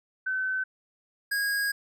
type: tone pair in turn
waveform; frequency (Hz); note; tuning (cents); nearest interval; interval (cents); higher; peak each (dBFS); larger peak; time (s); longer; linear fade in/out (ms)
sine / square; 1524 / 1641.2; G6 / G#6; -49 / -21; minor second; 128; second; -26; neither; 0.26-0.64 / 1.31-1.72; second; 10
effects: none